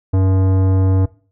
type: tone with tanh clipping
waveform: sine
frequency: 94.8 Hz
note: F#2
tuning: 43 cents sharp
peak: -13 dBFS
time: 0.13-1.06 s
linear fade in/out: 10 ms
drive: 16 dB
effects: noise-tail reverb RT60 0.4 s tail -20 dB re dry